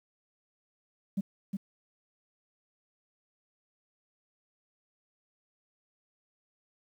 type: tone with echo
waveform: sine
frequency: 196 Hz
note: G3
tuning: in tune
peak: -25 dBFS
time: 1.17-1.21 s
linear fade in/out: 10 ms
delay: 360 ms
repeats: 1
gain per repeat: -4 dB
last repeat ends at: 1.57 s
effects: tanh soft clip ceiling -24 dBFS + 10-bit